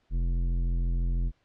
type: tone with tanh clipping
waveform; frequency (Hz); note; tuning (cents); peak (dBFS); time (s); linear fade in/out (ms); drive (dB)
triangle; 43.1; F1; -22; -26; 0.1-1.32; 50; 16
effects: pink hiss -70 dBFS RMS until 1.44 s + low-pass 4000 Hz 12 dB/octave